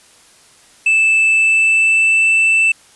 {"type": "tone with pitch glide", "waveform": "triangle", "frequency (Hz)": [2635, 2653], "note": ["E7", "E7"], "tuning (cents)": [-1, 10], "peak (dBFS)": -8, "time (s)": [0.86, 2.72], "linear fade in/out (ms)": 5, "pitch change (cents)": 11, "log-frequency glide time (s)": [1.28, 2.31], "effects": ["white hiss -47 dBFS RMS until 2.95 s", "resampled to 24000 Hz"]}